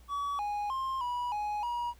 triangle tone with pitch steps, 1137 / 826 / 1059 / 975 / 835 / 958 Hz, C#6 / G#5 / C6 / B5 / G#5 / A#5, +44 / -10 / +21 / -23 / +9 / +47 cents, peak -29 dBFS, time 0.08-1.94 s, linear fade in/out 50 ms, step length 310 ms, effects added 60 Hz sine -55 dBFS peak until 1.99 s + pink hiss -63 dBFS RMS until 1.99 s

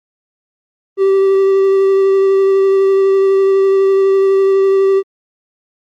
triangle tone with vibrato, 388.4 Hz, G4, 16 cents flat, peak -6 dBFS, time 0.97-5.03 s, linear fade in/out 50 ms, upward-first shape sine, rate 12 Hz, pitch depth 11 cents each way, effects Opus 24 kbps

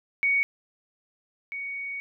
sine tone pair in turn, 2236 / 2236 Hz, C#7 / C#7, +14 / +14 cents, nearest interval unison, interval 0 cents, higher neither, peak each -20 / -31 dBFS, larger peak first, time 0.23-0.43 / 1.52-2 s, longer second, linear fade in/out 0 ms, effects none

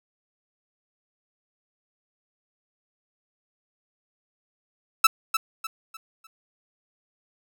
sawtooth tone with echo, 1318.5 Hz, E6, in tune, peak -8 dBFS, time 5.04-5.07 s, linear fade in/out 5 ms, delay 300 ms, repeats 4, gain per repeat -9 dB, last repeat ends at 6.27 s, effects none

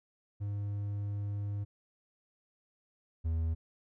triangle tone pair in turn, 101.9 / 81.22 Hz, G#2 / E2, -32 / -25 cents, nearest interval major third, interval 393 cents, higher first, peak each -31 / -27 dBFS, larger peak second, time 0.4-1.65 / 3.24-3.55 s, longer first, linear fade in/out 20 ms, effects none

